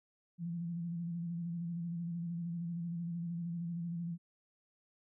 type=tone with vibrato; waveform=sine; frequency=170.3 Hz; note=F3; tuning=43 cents flat; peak=-36 dBFS; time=0.38-4.18 s; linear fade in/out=50 ms; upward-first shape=square; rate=13 Hz; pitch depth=33 cents each way; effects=none

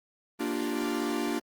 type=chord; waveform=45% pulse; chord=G minor seventh; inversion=first; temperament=equal; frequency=233.1 / 293.7 / 349.2 / 392 Hz; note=Bb3 / D4 / F4 / G4; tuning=0 / 0 / 0 / 0 cents; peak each=-34 / -32 / -34 / -37 dBFS; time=0.39-1.4 s; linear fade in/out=20 ms; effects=Opus 24 kbps

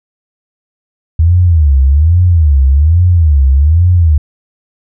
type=tone with vibrato; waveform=sine; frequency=77.4 Hz; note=D#2; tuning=9 cents flat; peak=-4 dBFS; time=1.19-4.18 s; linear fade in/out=5 ms; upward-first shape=sine; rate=1.2 Hz; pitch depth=260 cents each way; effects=none

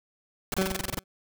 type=noise bursts; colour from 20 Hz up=pink; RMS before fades=-30 dBFS; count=11; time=0.52-0.991 s; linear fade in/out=2 ms; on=21 ms; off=24 ms
type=tone with exponential decay; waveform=20% pulse; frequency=189.8 Hz; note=F#3; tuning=44 cents sharp; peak=-17 dBFS; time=0.58-1.04 s; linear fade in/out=5 ms; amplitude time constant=98 ms
effects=none

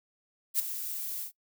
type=noise with ADSR envelope; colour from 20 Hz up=violet; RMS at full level=-25 dBFS; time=0.54-1.32 s; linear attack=51 ms; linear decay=13 ms; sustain=-11 dB; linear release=100 ms; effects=noise-tail reverb RT60 0.1 s tail -21 dB re dry

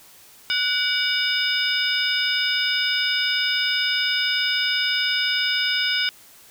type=tone cluster; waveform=sine; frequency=1480 / 2283 / 2914 / 3630 / 5020 Hz; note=F#6 / D7 / F#7 / A#7 / D#8; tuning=0 / -50 / -27 / -47 / +15 cents; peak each=-26 dBFS; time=0.5-6.09 s; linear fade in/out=0 ms; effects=white hiss -49 dBFS RMS until 6.5 s

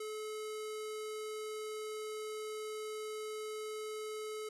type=tone with low-pass filter; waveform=square; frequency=430.2 Hz; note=A4; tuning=39 cents flat; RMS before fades=-42 dBFS; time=0-4.49 s; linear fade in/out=5 ms; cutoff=10000 Hz; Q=1.6; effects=none

